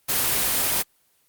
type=noise; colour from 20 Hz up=white; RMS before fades=-22 dBFS; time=0.08-0.83 s; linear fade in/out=20 ms; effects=white hiss -64 dBFS RMS until 1.28 s + Opus 24 kbps